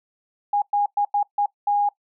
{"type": "tone bursts at uneven times", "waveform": "sine", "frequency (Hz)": 819, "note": "G#5", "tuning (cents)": -24, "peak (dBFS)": -17, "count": 6, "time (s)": [[0.53, 0.62], [0.73, 0.86], [0.97, 1.05], [1.14, 1.23], [1.38, 1.46], [1.67, 1.89]], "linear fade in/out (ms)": 5, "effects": ["noise-tail reverb RT60 0.1 s tail -20 dB re dry"]}